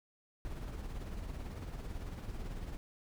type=noise with tremolo; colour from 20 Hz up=brown; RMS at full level=-40 dBFS; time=0.45-2.77 s; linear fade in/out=0 ms; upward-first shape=sine; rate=18 Hz; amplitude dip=45%; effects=none